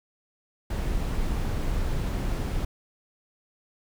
brown noise, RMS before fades -27 dBFS, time 0.7-2.65 s, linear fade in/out 5 ms, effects none

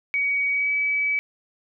sine tone with pitch glide, 2258 to 2288 Hz, C#7 to D7, +31 to -46 cents, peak -20 dBFS, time 0.14-1.19 s, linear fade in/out 0 ms, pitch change +23 cents, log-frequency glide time 0.51-0.72 s, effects none

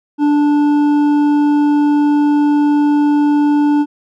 sine tone with hard clipping, 293.1 Hz, D4, 3 cents flat, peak -11 dBFS, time 0.18-3.86 s, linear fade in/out 50 ms, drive 7 dB, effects none

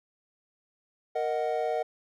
triangle chord, D# minor, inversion second, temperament equal, 466.2 / 622.3 / 740 Hz, A#4 / D#5 / F#5, 0 / 0 / 0 cents, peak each -29 dBFS, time 1.15-1.83 s, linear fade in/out 10 ms, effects none

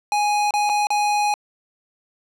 square tone with dropouts, 830.6 Hz, G#5, in tune, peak -18 dBFS, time 0.12-1.34 s, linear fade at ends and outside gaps 1 ms, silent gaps 0.508-0.538 / 0.693-0.697 / 0.87-0.904 s, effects low-pass 9000 Hz 12 dB/octave

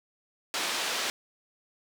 white band-pass noise, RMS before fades -31 dBFS, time 0.54-1.1 s, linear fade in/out 0 ms, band 350 to 4900 Hz, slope 12 dB/octave, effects none

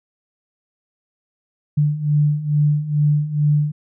sine beating tone pair, 146.83 / 149.13 Hz, D3 / D3, 0 / +27 cents, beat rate 2.3 Hz, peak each -20 / -16 dBFS, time 1.77-3.72 s, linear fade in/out 10 ms, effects none

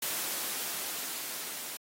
white noise with level ramp, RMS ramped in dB -33 to -40 dBFS, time 0.02-1.77 s, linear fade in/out 5 ms, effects high-pass 200 Hz 12 dB/octave + AAC 48 kbps

